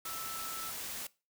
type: tone in noise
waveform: sine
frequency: 1318.5 Hz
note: E6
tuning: in tune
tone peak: -43 dBFS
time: 0.05-0.71 s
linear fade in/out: 5 ms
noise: white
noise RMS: -41 dBFS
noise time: 0.05-1.07 s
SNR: -5 dB
effects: noise-tail reverb RT60 0.3 s tail -21 dB re dry